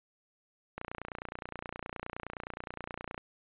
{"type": "click train", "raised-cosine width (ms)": 0.5, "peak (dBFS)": -23, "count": 72, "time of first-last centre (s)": [0.78, 3.179], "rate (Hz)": 29.6, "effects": ["resampled to 8000 Hz"]}